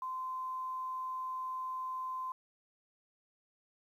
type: tone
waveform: sine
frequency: 1033 Hz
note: C6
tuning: 22 cents flat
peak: -36 dBFS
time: 0.02-2.32 s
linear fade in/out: 2 ms
effects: 11-bit